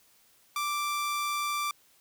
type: tone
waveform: sawtooth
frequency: 1174.7 Hz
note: D6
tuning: in tune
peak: -25 dBFS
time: 0.56-1.71 s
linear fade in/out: 2 ms
effects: white hiss -63 dBFS RMS until 2 s